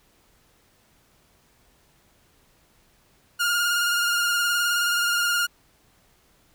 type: tone with vibrato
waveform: sawtooth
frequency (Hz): 1415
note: F6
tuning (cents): +22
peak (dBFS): -17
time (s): 3.39-5.47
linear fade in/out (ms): 20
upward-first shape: triangle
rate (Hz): 19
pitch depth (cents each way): 37
effects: pink hiss -61 dBFS RMS until 6.54 s